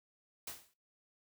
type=noise with exponential decay; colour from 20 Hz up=white; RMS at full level=-40 dBFS; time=0.47-0.74 s; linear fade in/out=5 ms; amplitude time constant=58 ms; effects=noise-tail reverb RT60 0.2 s tail -17 dB re dry